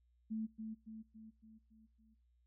sine tone with echo, 220 Hz, A3, in tune, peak -37 dBFS, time 0.3-0.47 s, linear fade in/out 20 ms, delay 280 ms, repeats 6, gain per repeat -5 dB, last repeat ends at 2.15 s, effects noise-tail reverb RT60 0.3 s tail -25 dB re dry + added 60 Hz sine -70 dBFS peak until 2.46 s

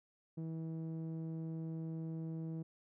sawtooth tone with low-pass filter, 161.8 Hz, E3, 32 cents flat, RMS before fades -42 dBFS, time 0.37-2.63 s, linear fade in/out 10 ms, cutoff 340 Hz, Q 0.94, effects none

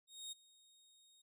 25% pulse tone with ADSR envelope, 3729 Hz, A#7, in tune, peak -40 dBFS, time 0.07-1.22 s, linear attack 250 ms, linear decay 15 ms, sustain -22 dB, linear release 9 ms, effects none

